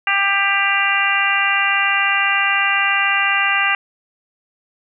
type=harmonic tone; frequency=396.2 Hz; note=G4; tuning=18 cents sharp; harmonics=2 / 3 / 4 / 5 / 6 / 7; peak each=-24 / -22 / -21 / -20 / -22 / -20 dBFS; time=0.07-3.75 s; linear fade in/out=2 ms; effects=none